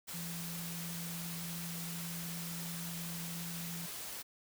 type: tone in noise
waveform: sine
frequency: 169.6 Hz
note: E3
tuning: 50 cents sharp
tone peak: -42 dBFS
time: 0.13-3.87 s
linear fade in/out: 20 ms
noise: white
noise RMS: -44 dBFS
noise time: 0.07-4.23 s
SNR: -1 dB
effects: none